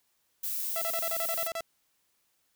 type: noise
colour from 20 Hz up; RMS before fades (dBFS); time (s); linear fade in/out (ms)
violet; -33; 0.43-1.48; 10
type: tone bursts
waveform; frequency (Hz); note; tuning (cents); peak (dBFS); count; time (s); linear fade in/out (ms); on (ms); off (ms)
sawtooth; 664; E5; +12; -28; 10; 0.76-1.607; 0; 55; 33
effects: white hiss -73 dBFS RMS until 2.55 s